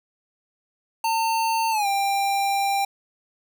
square tone with pitch glide, 900 to 792.6 Hz, A5 to G5, +39 to +19 cents, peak -21 dBFS, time 1.04-2.85 s, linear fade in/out 5 ms, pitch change -220 cents, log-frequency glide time 1.71-1.87 s, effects none

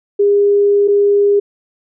sine tone pair in turn, 405.9 / 405.9 Hz, G#4 / G#4, -40 / -40 cents, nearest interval unison, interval 0 cents, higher neither, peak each -8 dBFS, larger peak neither, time 0.19-0.88 / 0.88-1.4 s, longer first, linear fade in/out 10 ms, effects none

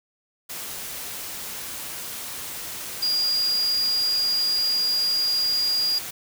sine tone in noise, 4833 Hz, D8, 49 cents sharp, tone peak -20 dBFS, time 3.02-5.99 s, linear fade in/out 10 ms, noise white, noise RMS -34 dBFS, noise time 0.49-6.11 s, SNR +11 dB, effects none

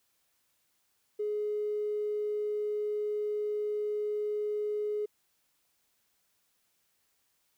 triangle tone with tanh clipping, 419.6 Hz, G#4, 18 cents sharp, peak -29 dBFS, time 1.19-5.06 s, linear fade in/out 10 ms, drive 2 dB, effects white hiss -74 dBFS RMS until 7.57 s

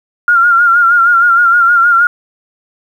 sine tone with vibrato, 1396.9 Hz, F6, in tune, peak -5 dBFS, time 0.28-2.07 s, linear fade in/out 2 ms, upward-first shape sine, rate 6.4 Hz, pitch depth 54 cents each way, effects 7-bit

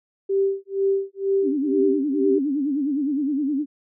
sine tone with tremolo, 391.2 Hz, G4, 4 cents flat, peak -16 dBFS, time 0.29-2.39 s, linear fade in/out 10 ms, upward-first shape sine, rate 2.1 Hz, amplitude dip 100%
sine tone with vibrato, 284.1 Hz, C#4, 43 cents sharp, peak -20 dBFS, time 1.42-3.66 s, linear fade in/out 50 ms, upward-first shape sine, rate 9.7 Hz, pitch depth 130 cents each way
effects none

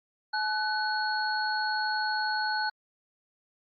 sine tone cluster, 856 / 1497 / 4327 Hz, A5 / F#6 / C#8, -48 / +20 / -43 cents, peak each -30 / -30 / -34 dBFS, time 0.33-2.7 s, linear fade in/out 10 ms, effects Opus 48 kbps

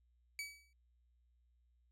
sawtooth tone with exponential decay, 2282 Hz, C#7, 50 cents sharp, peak -35 dBFS, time 0.39-0.73 s, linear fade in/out 1 ms, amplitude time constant 73 ms, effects added 60 Hz sine -70 dBFS peak until 1.91 s + low-pass 12000 Hz 12 dB/octave

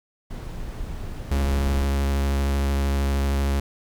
brown noise, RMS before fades -32 dBFS, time 0.3-1.85 s, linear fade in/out 10 ms
45% pulse tone with vibrato, 69.3 Hz, C#2, in tune, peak -20 dBFS, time 1.31-3.6 s, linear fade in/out 5 ms, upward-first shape triangle, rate 13 Hz, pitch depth 21 cents each way
effects none

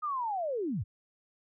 sine linear sweep, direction down, 1256 to 70.7 Hz, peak -30 dBFS, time 0.02-0.84 s, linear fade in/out 20 ms, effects none

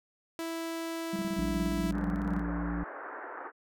sawtooth tone, 329.6 Hz, E4, in tune, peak -30 dBFS, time 0.39-1.91 s, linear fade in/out 0 ms
sine tone with tremolo, 196 Hz, G3, in tune, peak -30 dBFS, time 1.13-2.42 s, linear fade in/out 5 ms, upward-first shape square, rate 17 Hz, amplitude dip 75%
harmonic tone, 58.27 Hz, A#1, in tune, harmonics 1 / 3 / 5, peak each -35 / -35 / -35 dBFS, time 1.38-2.84 s, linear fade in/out 5 ms
white band-pass noise, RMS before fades -42 dBFS, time 1.91-3.52 s, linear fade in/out 50 ms, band 300 to 1700 Hz, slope 48 dB/octave
effects none

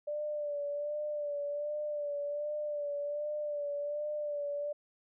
sine tone with vibrato, 587.3 Hz, D5, in tune, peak -33 dBFS, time 0.07-4.73 s, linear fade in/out 10 ms, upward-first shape sine, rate 1.3 Hz, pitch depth 36 cents each way, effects none

